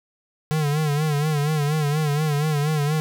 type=tone with vibrato; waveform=square; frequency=150 Hz; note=D3; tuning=37 cents sharp; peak=-20 dBFS; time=0.51-3 s; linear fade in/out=0 ms; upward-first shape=sine; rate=4.2 Hz; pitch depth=81 cents each way; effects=none